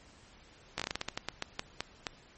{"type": "slowing click train", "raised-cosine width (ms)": 0.2, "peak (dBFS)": -15, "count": 15, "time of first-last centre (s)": [0.78, 2.068], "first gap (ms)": 16, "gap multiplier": 1.24, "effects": ["pink hiss -58 dBFS RMS until 2.37 s", "MP3 32 kbps"]}